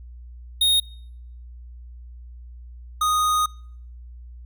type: tone pair in turn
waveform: square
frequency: 3720 / 1241.4 Hz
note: A#7 / D#6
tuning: -4 / -4 cents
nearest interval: octave + perfect fifth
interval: 1900 cents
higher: first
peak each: -16 / -19 dBFS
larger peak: first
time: 0.61-0.8 / 3.01-3.46 s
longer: second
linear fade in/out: 5 ms
effects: noise-tail reverb RT60 0.7 s tail -26 dB re dry + added 60 Hz sine -38 dBFS peak until 4.45 s